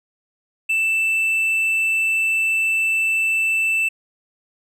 triangle tone, 2653 Hz, E7, 10 cents sharp, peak -15 dBFS, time 0.69-3.89 s, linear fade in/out 10 ms, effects none

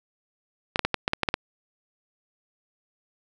clicks, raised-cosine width 0.3 ms, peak -6 dBFS, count 9, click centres 0.759 / 0.793 / 0.85 / 0.943 / 1.079 / 1.134 / 1.233 / 1.288 / 1.341 s, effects none

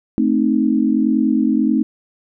sine chord, A diminished, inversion none, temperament equal, 220 / 261.6 / 311.1 Hz, A3 / C4 / Eb4, 0 / 0 / 0 cents, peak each -17 / -17 / -18 dBFS, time 0.18-1.83 s, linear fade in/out 0 ms, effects none

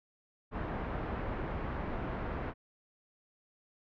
pink low-pass noise, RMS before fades -37 dBFS, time 0.51-2.54 s, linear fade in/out 50 ms, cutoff 1500 Hz, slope 12 dB/octave, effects low-pass 3000 Hz 12 dB/octave

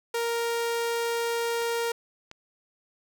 sawtooth tone, 466.5 Hz, A#4, 1 cent sharp, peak -22 dBFS, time 0.14-1.92 s, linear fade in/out 5 ms
clicks, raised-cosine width 0.2 ms, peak -25 dBFS, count 2, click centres 1.619 / 2.314 s
effects none

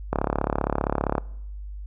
click train, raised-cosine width 1 ms, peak -8 dBFS, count 38, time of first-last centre 0.13-1.181 s, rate 35.2 Hz, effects noise-tail reverb RT60 0.8 s tail -23 dB re dry + added 50 Hz sine -33 dBFS peak until 1.86 s

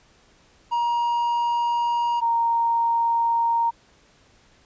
triangle / sine tone pair in turn, 947 / 929.1 Hz, A#5 / A#5, +27 / -6 cents, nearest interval unison, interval 33 cents, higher first, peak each -18 dBFS, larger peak neither, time 0.71-2.21 / 2.21-3.71 s, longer neither, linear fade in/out 20 ms, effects pink hiss -57 dBFS RMS until 4.65 s + resampled to 16000 Hz

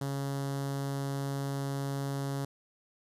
sawtooth tone with notch filter, 138.59 Hz, C#3, in tune, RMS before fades -34 dBFS, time 0.01-2.45 s, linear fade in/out 5 ms, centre 2400 Hz, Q 1.2, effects resampled to 32000 Hz + 11-bit

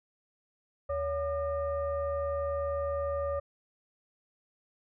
sine tone with frequency modulation, 564 Hz, C#5, 30 cents sharp, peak -29 dBFS, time 0.89-3.4 s, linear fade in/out 10 ms, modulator 641 Hz, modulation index 0.71, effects none

